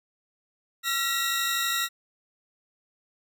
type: tone cluster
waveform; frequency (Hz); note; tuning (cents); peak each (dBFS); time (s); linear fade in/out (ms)
sawtooth; 1361 / 1916 / 3780; F6 / A#6 / A#7; -45 / +47 / +23; -26; 0.83-1.89; 50
effects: none